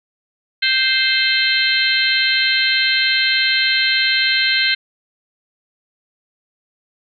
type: harmonic tone with a mistuned harmonic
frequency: 523.3 Hz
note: C5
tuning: in tune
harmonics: 3 / 4 / 5 / 6 / 7 / 8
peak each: -20 / -19 / -24 / -21 / -26 / -19 dBFS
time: 0.62-4.75 s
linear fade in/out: 10 ms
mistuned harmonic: 8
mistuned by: -28 cents
effects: none